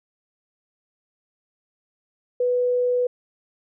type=tone; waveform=sine; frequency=493.9 Hz; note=B4; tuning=in tune; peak=-18 dBFS; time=2.4-3.07 s; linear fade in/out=5 ms; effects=none